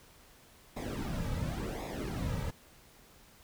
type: noise with flanger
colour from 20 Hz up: brown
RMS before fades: -36 dBFS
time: 0.76-2.51 s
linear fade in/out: 10 ms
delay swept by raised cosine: 0.66 to 2.86 ms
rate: 0.92 Hz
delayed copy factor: -0.8
effects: pink hiss -59 dBFS RMS until 3.43 s